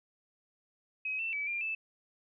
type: tone with pitch steps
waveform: sine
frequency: 2539 / 2676 / 2294 / 2392 / 2631 Hz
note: D#7 / E7 / D7 / D7 / E7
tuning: +34 / +25 / -41 / +31 / -4 cents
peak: -32 dBFS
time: 1.05-1.75 s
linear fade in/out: 5 ms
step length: 140 ms
effects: none